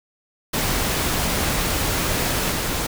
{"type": "noise with level steps", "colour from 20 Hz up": "pink", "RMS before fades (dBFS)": [-22, -24], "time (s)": [0.53, 2.87], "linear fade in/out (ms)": 10, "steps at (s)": 2.51, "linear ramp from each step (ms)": 20, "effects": []}